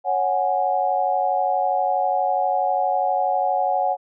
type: chord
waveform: sine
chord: C# suspended fourth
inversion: none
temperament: just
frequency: 554.4 / 739.2 / 831.5 Hz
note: C#5 / F#5 / G#5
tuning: 0 / -2 / +2 cents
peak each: -25 / -20 / -24 dBFS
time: 0.04-3.97 s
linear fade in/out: 50 ms
effects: none